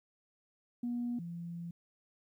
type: tone pair in turn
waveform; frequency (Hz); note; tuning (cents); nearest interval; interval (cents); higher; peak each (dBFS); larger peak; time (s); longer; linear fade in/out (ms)
sine; 240.8 / 170.59; B3 / F3; -44 / -40; tritone; 596; first; -32 / -39; first; 0.83-1.19 / 1.19-1.71; second; 5
effects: tanh soft clip ceiling -29 dBFS + 12-bit